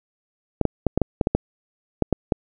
clicks, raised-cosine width 2 ms, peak -4 dBFS, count 11, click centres 0.613 / 0.653 / 0.867 / 0.976 / 1.017 / 1.212 / 1.271 / 1.35 / 2.023 / 2.127 / 2.322 s, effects none

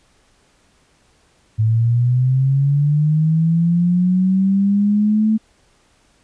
sine linear sweep, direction up, 108.4 to 220 Hz, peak -12 dBFS, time 1.58-5.38 s, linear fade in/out 20 ms, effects pink hiss -57 dBFS RMS until 6.23 s + resampled to 22050 Hz

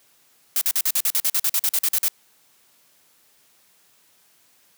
blue noise bursts, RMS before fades -20 dBFS, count 16, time 0.56-2.083 s, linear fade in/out 2 ms, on 53 ms, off 45 ms, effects white hiss -59 dBFS RMS until 4.77 s + high-pass 100 Hz 12 dB/octave

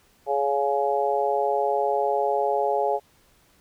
harmonic tone, 140 Hz, C#3, 18 cents sharp, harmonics 3 / 4 / 5 / 6, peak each -26 / -26 / -26 / -26 dBFS, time 0.26-3 s, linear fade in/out 50 ms, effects pink hiss -60 dBFS RMS until 3.6 s

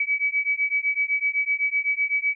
sine beating tone pair, 2278 / 2285.9 Hz, C#7 / D7, +47 / -47 cents, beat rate 7.9 Hz, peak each -24 dBFS, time 0-2.35 s, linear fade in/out 5 ms, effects none

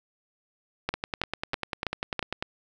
two click trains, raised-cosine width 0.3 ms, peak -11 / -13 dBFS, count 5 / 16, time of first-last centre 0.89-2.193 / 0.94-2.425 s, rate 3.07 / 10.1 Hz, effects none

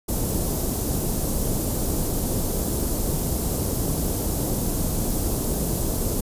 pink band-stop noise, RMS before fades -24 dBFS, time 0.08-6.21 s, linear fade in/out 10 ms, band 510 to 8700 Hz, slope 12 dB/octave, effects resampled to 32000 Hz

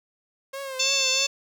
sawtooth tone with vibrato, 536 Hz, C5, 42 cents sharp, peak -28 dBFS, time 0.53-1.27 s, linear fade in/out 10 ms, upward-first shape triangle, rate 3.1 Hz, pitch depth 66 cents each way
harmonic tone, 886 Hz, A5, 12 cents sharp, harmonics 3 / 4 / 5 / 6 / 7 / 8, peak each -26 / -27 / -28 / -29 / -29 / -30 dBFS, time 0.79-1.27 s, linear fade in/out 10 ms
effects 9-bit

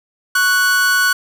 45% pulse tone pair together, 1108.7 / 1480 Hz, C#6 / F#6, 0 / 0 cents, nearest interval perfect fourth, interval 500 cents, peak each -22 / -12 dBFS, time 0.35-1.13 s, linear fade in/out 5 ms, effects none

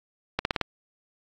accelerating click train, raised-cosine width 0.3 ms, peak -8 dBFS, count 5, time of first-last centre 0.39-0.613 s, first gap 61 ms, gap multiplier 0.94, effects AAC 48 kbps

